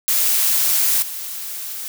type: noise with level steps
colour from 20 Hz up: blue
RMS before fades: -17 / -29 dBFS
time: 0.08-1.88 s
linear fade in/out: 0 ms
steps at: 1.02 s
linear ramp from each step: 5 ms
effects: none